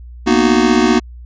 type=chord; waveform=square; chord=B major seventh; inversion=third; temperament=just; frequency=231.5 / 246.9 / 308.7 / 370.4 Hz; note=A#3 / B3 / D#4 / F#4; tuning=-12 / 0 / -14 / +2 cents; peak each=-16 dBFS; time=0.26-1 s; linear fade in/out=20 ms; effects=added 60 Hz sine -31 dBFS peak until 1.25 s + resampled to 16000 Hz